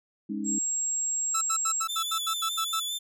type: chord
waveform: sine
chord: Ab suspended fourth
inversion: none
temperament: just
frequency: 207.7 / 276.9 / 311.5 Hz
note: Ab3 / Db4 / Eb4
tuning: 0 / -2 / +2 cents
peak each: -32 / -36 / -34 dBFS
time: 0.29-0.59 s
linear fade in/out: 10 ms
type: tone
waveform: sine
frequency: 7580 Hz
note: A#8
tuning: 28 cents sharp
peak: -26 dBFS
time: 0.44-1.85 s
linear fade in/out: 50 ms
type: tone bursts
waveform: 45% pulse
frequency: 1318.5 Hz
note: E6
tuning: in tune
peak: -27 dBFS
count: 10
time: 1.34-2.801 s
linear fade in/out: 10 ms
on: 75 ms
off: 79 ms
type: tone with vibrato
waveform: sawtooth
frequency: 3500 Hz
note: A7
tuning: 10 cents flat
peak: -27 dBFS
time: 1.88-2.99 s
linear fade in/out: 20 ms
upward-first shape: sine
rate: 4.9 Hz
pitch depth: 34 cents each way
effects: none